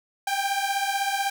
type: beating tone pair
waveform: sawtooth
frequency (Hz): 784 / 800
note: G5 / G5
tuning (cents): 0 / +35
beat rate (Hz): 16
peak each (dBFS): -23 / -23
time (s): 0.27-1.3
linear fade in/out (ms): 5
effects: none